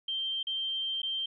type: tone with dropouts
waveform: sine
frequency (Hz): 3146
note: G7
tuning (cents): +6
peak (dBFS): -30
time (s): 0.08-1.26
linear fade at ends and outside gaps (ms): 5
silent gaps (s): 0.43-0.469 / 1.019-1.03
effects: none